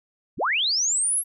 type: linear sweep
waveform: sine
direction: up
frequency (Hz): 31.9 to 11460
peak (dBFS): -20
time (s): 0.37-1.24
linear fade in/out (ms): 50
effects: none

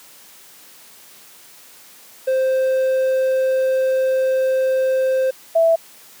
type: tone pair in turn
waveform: triangle / sine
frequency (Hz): 523.3 / 659.3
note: C5 / E5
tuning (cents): 0 / 0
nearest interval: major third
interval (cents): 400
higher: second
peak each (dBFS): -13 / -11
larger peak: second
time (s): 2.27-5.31 / 5.55-5.76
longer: first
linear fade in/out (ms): 10
effects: white hiss -45 dBFS RMS until 6.2 s + high-pass 150 Hz 12 dB/octave

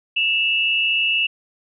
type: tone pair together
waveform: sine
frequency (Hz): 2667 / 2883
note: E7 / F#7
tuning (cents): +20 / -46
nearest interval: minor second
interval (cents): 134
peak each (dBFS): -18 / -21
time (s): 0.16-1.27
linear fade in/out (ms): 10
effects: none

